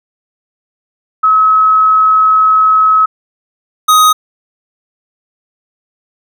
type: tone pair in turn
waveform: sine / square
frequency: 1284 / 1253.2 Hz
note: E6 / D#6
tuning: -46 / +12 cents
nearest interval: unison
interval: 42 cents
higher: first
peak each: -5 dBFS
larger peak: neither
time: 1.23-3.06 / 3.88-4.13 s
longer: first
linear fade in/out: 10 ms
effects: none